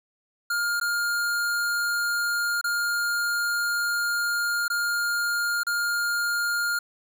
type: tone with dropouts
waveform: square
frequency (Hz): 1411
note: F6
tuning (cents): +17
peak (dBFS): -24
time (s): 0.5-6.79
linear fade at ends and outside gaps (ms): 5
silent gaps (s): 0.8-0.812 / 2.613-2.641 / 4.681-4.7 / 5.634-5.667
effects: 11-bit